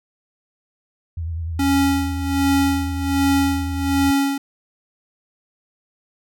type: tone with vibrato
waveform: sine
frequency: 82.41 Hz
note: E2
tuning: in tune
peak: -23 dBFS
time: 1.17-4.11 s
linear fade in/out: 5 ms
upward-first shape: triangle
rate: 10 Hz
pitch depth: 79 cents each way
type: tone with tremolo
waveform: square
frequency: 277.2 Hz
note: C#4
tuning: in tune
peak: -15 dBFS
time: 1.59-4.38 s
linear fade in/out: 5 ms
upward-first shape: sine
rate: 1.3 Hz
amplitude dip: 75%
effects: none